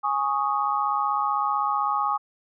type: chord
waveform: sine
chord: Ab suspended fourth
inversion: none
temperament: equal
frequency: 830.6 / 1108.7 / 1244.5 Hz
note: Ab5 / Db6 / Eb6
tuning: 0 / 0 / 0 cents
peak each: -26 dBFS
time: 0.03-2.18 s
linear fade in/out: 20 ms
effects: none